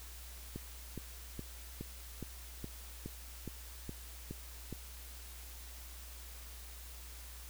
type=click train; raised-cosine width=3 ms; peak=-28 dBFS; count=11; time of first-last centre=0.56-4.727 s; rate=2.4 Hz; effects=added 60 Hz sine -49 dBFS peak until 7.49 s + white hiss -53 dBFS RMS until 7.49 s